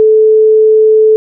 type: tone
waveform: sine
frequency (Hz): 435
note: A4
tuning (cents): -20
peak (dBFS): -3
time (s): 0-1.16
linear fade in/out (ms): 0
effects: none